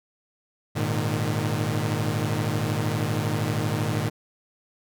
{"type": "chord", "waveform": "sawtooth", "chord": "Ab suspended second", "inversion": "none", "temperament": "equal with one note detuned", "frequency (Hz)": [103.83, 116.54, 152.54], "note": ["Ab2", "Bb2", "Eb3"], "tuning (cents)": [0, 0, -34], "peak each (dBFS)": -24, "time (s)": [0.75, 4.1], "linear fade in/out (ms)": 20, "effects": []}